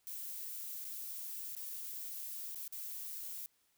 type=noise with dropouts; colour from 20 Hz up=violet; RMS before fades=-44 dBFS; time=0.07-3.46 s; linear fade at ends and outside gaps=0 ms; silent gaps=0.844-0.85 / 1.551-1.566 / 2.547-2.557 / 2.678-2.724 s; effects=white hiss -75 dBFS RMS until 3.77 s